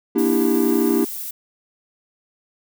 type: chord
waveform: triangle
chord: E half-diminished seventh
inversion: second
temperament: just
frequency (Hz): 237.3 / 296.7 / 329.6 / 395.6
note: Bb3 / D4 / E4 / G4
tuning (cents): +31 / +18 / 0 / +16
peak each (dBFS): -19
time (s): 0.15-1.05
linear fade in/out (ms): 10
type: noise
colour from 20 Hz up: violet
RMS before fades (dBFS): -30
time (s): 0.18-1.31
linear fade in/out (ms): 5
effects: none